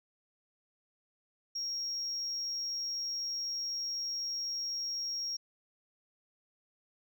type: tone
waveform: sine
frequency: 5588 Hz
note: F8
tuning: in tune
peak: -32 dBFS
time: 1.55-5.37 s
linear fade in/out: 10 ms
effects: tanh soft clip ceiling -31 dBFS